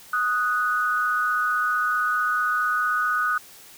sine tone pair together, 1244.5 / 1480 Hz, D#6 / F#6, 0 / 0 cents, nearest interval minor third, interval 300 cents, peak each -23 dBFS, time 0.13-3.38 s, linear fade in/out 5 ms, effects white hiss -47 dBFS RMS until 3.77 s

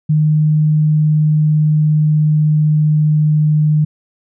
sine tone with pitch glide, 153.2 to 152.23 Hz, D#3 to D#3, -27 to -38 cents, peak -9 dBFS, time 0.09-3.85 s, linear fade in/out 10 ms, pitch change -11 cents, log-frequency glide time 0.65-3.59 s, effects none

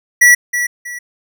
square tone with echo, 1945 Hz, B6, 27 cents flat, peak -5 dBFS, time 0.21-0.35 s, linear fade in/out 10 ms, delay 320 ms, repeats 2, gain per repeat -10 dB, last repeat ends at 0.99 s, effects none

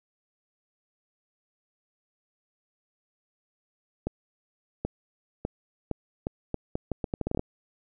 accelerating click train, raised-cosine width 2 ms, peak -15 dBFS, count 16, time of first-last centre 4.07-7.394 s, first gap 780 ms, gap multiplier 0.77, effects none

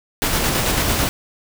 pink noise with tremolo, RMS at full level -18 dBFS, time 0.22-1.09 s, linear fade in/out 0 ms, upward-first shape square, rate 9.1 Hz, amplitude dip 25%, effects none

